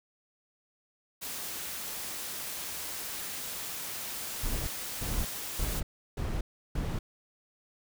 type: noise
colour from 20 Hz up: white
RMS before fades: -38 dBFS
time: 1.21-5.81 s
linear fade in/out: 20 ms
type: noise bursts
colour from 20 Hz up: brown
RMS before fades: -32 dBFS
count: 5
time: 4.43-6.99 s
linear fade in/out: 5 ms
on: 240 ms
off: 340 ms
effects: none